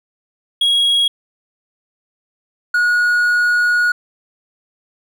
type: tone pair in turn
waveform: triangle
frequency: 3307 / 1450.3 Hz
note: G#7 / F#6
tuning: -8 / -35 cents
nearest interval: octave + major second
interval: 1427 cents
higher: first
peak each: -10 dBFS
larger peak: neither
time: 0.61-1.08 / 2.74-3.92 s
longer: second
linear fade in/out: 5 ms
effects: none